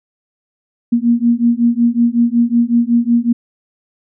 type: beating tone pair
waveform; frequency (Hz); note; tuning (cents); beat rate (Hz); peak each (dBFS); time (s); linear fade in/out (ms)
sine; 233.6 / 239; A#3 / A#3; +4 / +43; 5.4; -13; 0.92-3.33; 10
effects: none